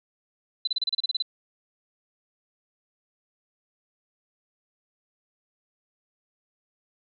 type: tone bursts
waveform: sine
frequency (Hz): 4011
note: B7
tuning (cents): +26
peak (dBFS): -22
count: 11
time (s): 0.65-1.224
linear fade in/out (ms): 5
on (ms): 24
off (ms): 31
effects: none